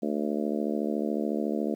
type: harmonic tone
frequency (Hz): 73.9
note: D2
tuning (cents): +11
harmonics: 3 / 4 / 5 / 6 / 7 / 8 / 9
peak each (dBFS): -30 / -32 / -34 / -36 / -37 / -38 / -39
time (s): 0.02-1.75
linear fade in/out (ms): 10
effects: 10-bit